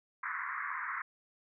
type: band-pass noise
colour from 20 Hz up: pink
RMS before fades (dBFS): -38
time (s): 0.23-1.02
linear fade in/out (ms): 5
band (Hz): 1000 to 2100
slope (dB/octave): 96
effects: none